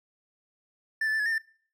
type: tone with pitch steps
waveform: triangle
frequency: 1770 / 1744 / 1766 / 1698 / 1820 / 1781 Hz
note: A6 / A6 / A6 / G#6 / A#6 / A6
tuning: +10 / -16 / +6 / +38 / -42 / +21 cents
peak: -23 dBFS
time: 1.01-1.382 s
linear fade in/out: 5 ms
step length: 62 ms
effects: noise-tail reverb RT60 0.5 s tail -24 dB re dry